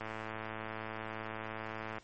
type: click train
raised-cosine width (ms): 0.5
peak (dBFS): -25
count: 218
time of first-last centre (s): 0.01-1.983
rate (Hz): 110
effects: pink hiss -61 dBFS RMS until 2.03 s + MP3 32 kbps